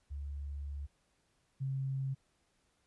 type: tone pair in turn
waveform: sine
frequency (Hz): 71.1 / 134.53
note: C#2 / C3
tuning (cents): +45 / +49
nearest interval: major seventh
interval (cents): 1104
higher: second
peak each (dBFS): -38 / -33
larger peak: second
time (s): 0.1-0.87 / 1.6-2.15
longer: first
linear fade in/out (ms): 20
effects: pink hiss -75 dBFS RMS until 2.86 s + resampled to 24000 Hz